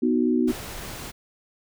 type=chord; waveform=sine; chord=B major; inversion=none; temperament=equal; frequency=246.9 / 311.1 / 370 Hz; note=B3 / D#4 / F#4; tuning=0 / 0 / 0 cents; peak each=-21 / -24 / -25 dBFS; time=0.02-0.52 s; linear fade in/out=10 ms
type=noise; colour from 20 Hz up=pink; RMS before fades=-36 dBFS; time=0.47-1.12 s; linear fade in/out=20 ms
effects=none